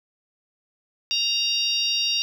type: harmonic tone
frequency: 932.3 Hz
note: A#5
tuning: in tune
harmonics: 3 / 4 / 5 / 6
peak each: -25 / -26 / -27 / -28 dBFS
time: 1.11-2.22 s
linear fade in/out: 0 ms
effects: 8-bit